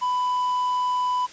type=tone; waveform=triangle; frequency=996 Hz; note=B5; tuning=14 cents sharp; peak=-19 dBFS; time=0.01-1.27 s; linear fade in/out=20 ms; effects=white hiss -44 dBFS RMS until 1.32 s + resampled to 16000 Hz